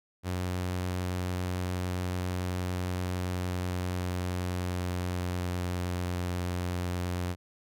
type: tone with pitch glide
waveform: sawtooth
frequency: 90.7 to 89.14 Hz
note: F#2 to F2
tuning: -34 to +36 cents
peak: -26 dBFS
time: 0.23-7.36 s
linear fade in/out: 50 ms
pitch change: -30 cents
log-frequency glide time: 3.2-6.15 s
effects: none